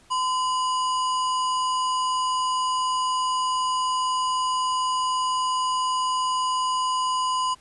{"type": "harmonic tone with a mistuned harmonic", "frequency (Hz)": 973, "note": "B5", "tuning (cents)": -26, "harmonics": [1, 3, 5, 7, 9], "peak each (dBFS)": [-22, -32, -36, -39, -41], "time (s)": [0.1, 7.55], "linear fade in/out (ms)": 20, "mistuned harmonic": 1, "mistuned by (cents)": 83, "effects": ["pink hiss -56 dBFS RMS until 7.6 s", "resampled to 24000 Hz"]}